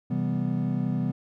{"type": "chord", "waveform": "triangle", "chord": "C major seventh", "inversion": "none", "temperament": "equal", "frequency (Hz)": [130.81, 164.81, 196, 246.9], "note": ["C3", "E3", "G3", "B3"], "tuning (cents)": [0, 0, 0, 0], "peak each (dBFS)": -28, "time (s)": [0.1, 1.12], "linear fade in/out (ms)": 10, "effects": []}